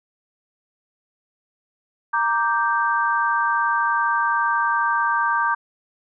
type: chord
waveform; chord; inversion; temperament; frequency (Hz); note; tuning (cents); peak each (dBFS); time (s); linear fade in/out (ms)
sine; G minor; first; equal; 932.3 / 1174.7 / 1568; Bb5 / D6 / G6; 0 / 0 / 0; -22; 2.13-5.55; 10
effects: none